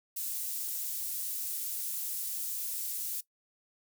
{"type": "high-pass noise", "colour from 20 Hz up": "pink", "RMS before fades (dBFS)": -36, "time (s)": [0.16, 3.21], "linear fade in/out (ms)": 10, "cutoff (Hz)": 11000, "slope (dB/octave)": 12, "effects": ["noise-tail reverb RT60 0.1 s tail -18 dB re dry"]}